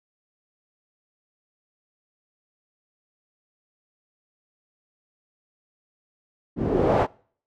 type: noise with low-pass filter sweep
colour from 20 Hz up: white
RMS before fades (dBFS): -21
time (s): 6.56-7.07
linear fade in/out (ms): 50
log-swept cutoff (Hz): 270 to 870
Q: 2.2
effects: noise-tail reverb RT60 0.5 s tail -25 dB re dry